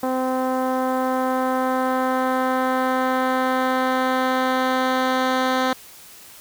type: tone with low-pass filter sweep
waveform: 10% pulse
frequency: 258.3 Hz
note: C4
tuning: 22 cents flat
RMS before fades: -21 dBFS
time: 0.03-5.73 s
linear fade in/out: 2 ms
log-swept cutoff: 820 to 4300 Hz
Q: 0.77
effects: white hiss -44 dBFS RMS until 6.4 s